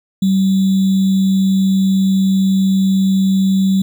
sine tone with sample-and-hold, 192 Hz, G3, 36 cents flat, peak -10 dBFS, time 0.22-3.82 s, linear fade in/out 5 ms, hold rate 3675 Hz, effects none

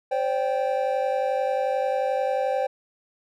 triangle chord, C suspended second, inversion none, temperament equal with one note detuned, 523.3 / 574.6 / 784 Hz, C5 / D5 / G5, 0 / -38 / 0 cents, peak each -23 / -26 / -25 dBFS, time 0.11-2.67 s, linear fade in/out 10 ms, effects none

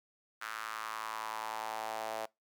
sawtooth tone with high-pass filter sweep, 110.4 Hz, A2, 6 cents sharp, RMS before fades -40 dBFS, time 0.41-2.26 s, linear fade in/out 10 ms, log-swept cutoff 1400 to 650 Hz, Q 3.5, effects noise-tail reverb RT60 0.2 s tail -24 dB re dry

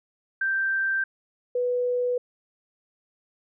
sine tone pair in turn, 1568 / 492.9 Hz, G6 / B4, 0 / -3 cents, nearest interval octave + minor sixth, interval 2003 cents, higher first, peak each -22 dBFS, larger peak neither, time 0.41-1.04 / 1.55-2.18 s, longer neither, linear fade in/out 5 ms, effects none

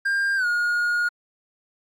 triangle tone with pitch glide, 1600 to 1433.7 Hz, G6 to F6, +35 to +45 cents, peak -18 dBFS, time 0.05-1.09 s, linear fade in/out 10 ms, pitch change -190 cents, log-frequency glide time 0.36-0.46 s, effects AAC 48 kbps

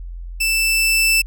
sawtooth tone with level ramp, 2650 Hz, E7, 9 cents sharp, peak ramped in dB -13 to -9 dBFS, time 0.4-1.22 s, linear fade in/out 10 ms, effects added 43 Hz sine -28 dBFS peak until 1.26 s

